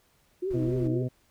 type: tone with vibrato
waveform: sine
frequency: 349.2 Hz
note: F4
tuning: in tune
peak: -27 dBFS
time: 0.42-1.03 s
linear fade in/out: 10 ms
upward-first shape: triangle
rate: 3.7 Hz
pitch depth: 220 cents each way
type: noise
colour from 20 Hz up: brown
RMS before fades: -42 dBFS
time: 0.5-0.88 s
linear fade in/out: 10 ms
type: harmonic tone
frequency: 126.3 Hz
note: B2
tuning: 39 cents sharp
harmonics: 1 / 2 / 3 / 4 / 5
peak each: -28 / -34 / -38 / -40 / -42 dBFS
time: 0.53-1.09 s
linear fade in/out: 20 ms
effects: pink hiss -66 dBFS RMS until 1.3 s